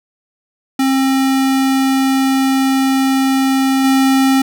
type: tone with level steps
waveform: square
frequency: 267.1 Hz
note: C4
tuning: 36 cents sharp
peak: -12 / -10 dBFS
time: 0.79-4.42 s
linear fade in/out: 5 ms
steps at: 3.84 s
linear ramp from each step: 5 ms
effects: none